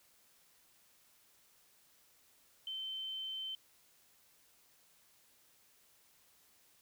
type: tone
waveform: sine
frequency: 3088 Hz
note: G7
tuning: 27 cents flat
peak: -39 dBFS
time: 2.67-3.55 s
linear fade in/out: 2 ms
effects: white hiss -68 dBFS RMS until 6.81 s